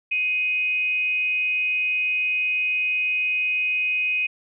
sine tone with frequency modulation, 2506 Hz, D#7, 12 cents sharp, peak -20 dBFS, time 0.11-4.27 s, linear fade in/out 10 ms, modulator 358 Hz, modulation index 0.23, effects none

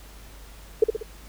sine tone with echo, 440 Hz, A4, in tune, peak -11 dBFS, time 0.82-0.84 s, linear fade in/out 5 ms, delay 63 ms, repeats 3, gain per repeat -6 dB, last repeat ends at 1.029 s, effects added 50 Hz sine -44 dBFS peak until 1.28 s + pink hiss -49 dBFS RMS until 1.28 s

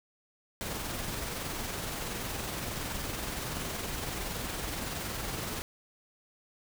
pink noise with amplitude modulation, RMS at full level -35 dBFS, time 0.61-5.62 s, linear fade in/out 0 ms, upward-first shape sine, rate 21.4 Hz, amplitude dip 30%, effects none

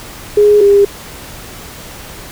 sine tone pair in turn, 415.3 / 402.8 Hz, G#4 / G4, 0 / +47 cents, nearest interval minor second, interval 53 cents, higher first, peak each -4 dBFS, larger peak neither, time 0.37-0.61 / 0.61-0.85 s, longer neither, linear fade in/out 5 ms, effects pink hiss -31 dBFS RMS until 2.31 s

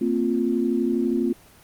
sine chord, Bb suspended second, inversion none, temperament equal with one note detuned, 229.3 / 261.6 / 349.2 Hz, Bb3 / C4 / F4, -28 / 0 / 0 cents, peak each -24 dBFS, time 0.01-1.33 s, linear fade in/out 5 ms, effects pink hiss -51 dBFS RMS until 1.63 s + Opus 24 kbps

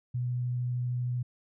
sine tone with vibrato, 123.47 Hz, B2, in tune, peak -28 dBFS, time 0.14-1.23 s, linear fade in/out 10 ms, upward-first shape triangle, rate 13 Hz, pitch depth 9 cents each way, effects none

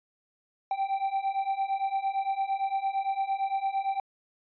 triangle beating tone pair, 775 / 783.8 Hz, G5 / G5, -20 / 0 cents, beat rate 8.8 Hz, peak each -29 / -27 dBFS, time 0.71-4 s, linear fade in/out 2 ms, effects resampled to 11025 Hz

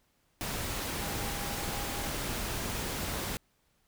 sine tone in noise, 810 Hz, G#5, 43 cents flat, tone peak -44 dBFS, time 1-2.08 s, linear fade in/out 0 ms, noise pink, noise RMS -35 dBFS, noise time 0.41-3.37 s, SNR -12 dB, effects pink hiss -72 dBFS RMS until 3.87 s

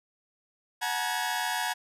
sawtooth tone cluster, 737 / 868 / 955 / 1662 Hz, F#5 / A5 / A#5 / G#6, -7 / -24 / +42 / +1 cents, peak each -30 dBFS, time 0.81-1.74 s, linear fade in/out 20 ms, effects resampled to 32000 Hz

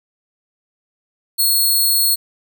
10% pulse tone, 4315 Hz, C#8, 47 cents flat, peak -6 dBFS, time 1.38-2.16 s, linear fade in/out 20 ms, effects none

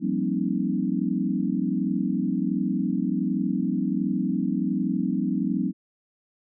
sine tone cluster, 174.4 / 195.8 / 237.1 / 268.5 / 311.8 Hz, F3 / G3 / A#3 / C4 / D#4, -2 / -2 / +30 / +45 / +4 cents, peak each -30 / -27 / -29 / -28 / -31 dBFS, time 0-5.73 s, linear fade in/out 50 ms, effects none

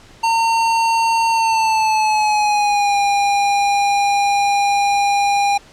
square tone with pitch glide, 911 to 806.9 Hz, A#5 to G5, -40 to +50 cents, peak -14 dBFS, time 0.23-5.58 s, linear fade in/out 10 ms, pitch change -210 cents, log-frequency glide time 1.3-2.97 s, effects pink hiss -45 dBFS RMS until 5.72 s + low-pass 7000 Hz 12 dB/octave

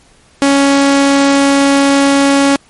sawtooth tone, 278.2 Hz, C#4, 6 cents sharp, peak -3 dBFS, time 0.42-2.56 s, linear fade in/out 0 ms, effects pink hiss -47 dBFS RMS until 2.69 s + MP3 48 kbps

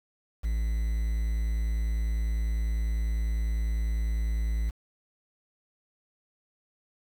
triangle tone with quantisation, 55 Hz, A1, in tune, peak -23 dBFS, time 0.43-4.71 s, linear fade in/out 20 ms, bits 8, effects none

